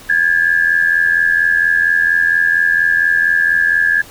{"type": "tone pair together", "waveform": "sine", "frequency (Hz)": [1631, 1715.3], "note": ["G#6", "A6"], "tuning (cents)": [-32, -45], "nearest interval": "minor second", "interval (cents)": 87, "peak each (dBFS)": -13, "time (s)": [0.09, 4.02], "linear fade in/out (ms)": 10, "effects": ["pink hiss -38 dBFS RMS until 4.1 s"]}